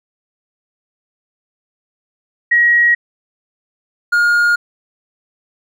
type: tone pair in turn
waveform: sine / triangle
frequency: 1900 / 1423.4 Hz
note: A#6 / F6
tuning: +33 / +33 cents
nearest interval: perfect fourth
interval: 500 cents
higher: first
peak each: -8 dBFS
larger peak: neither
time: 2.51-2.95 / 4.12-4.56 s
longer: neither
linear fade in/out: 10 ms
effects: none